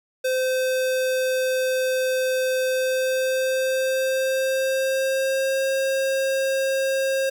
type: tone with pitch glide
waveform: square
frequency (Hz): 516 to 536.4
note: C5 to C5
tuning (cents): -24 to +43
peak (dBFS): -21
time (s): 0.24-7.3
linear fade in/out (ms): 10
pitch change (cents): +67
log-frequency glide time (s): 2.67-5.65
effects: 10-bit